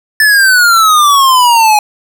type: exponential sweep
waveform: square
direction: down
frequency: 1760 to 830.6 Hz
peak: -5 dBFS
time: 0.2-1.79 s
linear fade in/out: 2 ms
effects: 7-bit